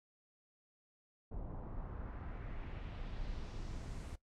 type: noise with low-pass filter sweep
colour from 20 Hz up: brown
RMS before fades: -44 dBFS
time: 1.31-4.16 s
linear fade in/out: 10 ms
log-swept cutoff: 710 to 9800 Hz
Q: 1.5
effects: noise-tail reverb RT60 0.1 s tail -17 dB re dry